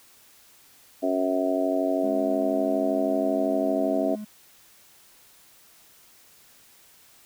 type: harmonic tone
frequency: 92.7 Hz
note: F#2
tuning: 4 cents sharp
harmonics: 3 / 4 / 5 / 6 / 7 / 8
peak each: -26 / -31 / -34 / -34 / -25 / -37 dBFS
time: 1.02-4.16 s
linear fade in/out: 20 ms
type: tone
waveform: triangle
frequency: 211.7 Hz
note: G#3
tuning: 33 cents sharp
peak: -31 dBFS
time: 2.03-4.25 s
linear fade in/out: 10 ms
effects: white hiss -55 dBFS RMS until 7.25 s